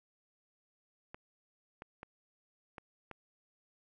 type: clicks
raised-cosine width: 0.5 ms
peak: -30 dBFS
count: 5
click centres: 1.145 / 1.821 / 2.031 / 2.782 / 3.113 s
effects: none